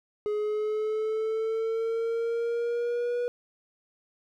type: exponential sweep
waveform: triangle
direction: up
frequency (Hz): 418.6 to 486.8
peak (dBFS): -24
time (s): 0.26-3.28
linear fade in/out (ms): 0
effects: none